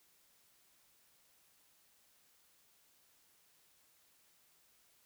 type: silence
effects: white hiss -70 dBFS RMS until 5.05 s